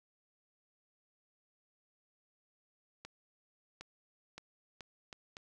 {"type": "accelerating click train", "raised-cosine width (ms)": 0.2, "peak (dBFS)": -29, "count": 6, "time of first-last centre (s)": [3.05, 5.369], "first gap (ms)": 760, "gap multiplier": 0.75, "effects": []}